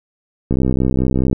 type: click train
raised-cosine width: 3 ms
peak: -4 dBFS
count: 54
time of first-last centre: 0.51-1.329 s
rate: 64.7 Hz
effects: none